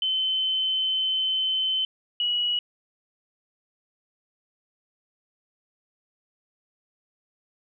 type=tone pair in turn; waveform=sine; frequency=3063 / 2920 Hz; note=G7 / F#7; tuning=-41 / -24 cents; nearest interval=minor second; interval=83 cents; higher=first; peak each=-22 dBFS; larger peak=neither; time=0.02-1.85 / 2.2-2.59 s; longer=first; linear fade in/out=2 ms; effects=none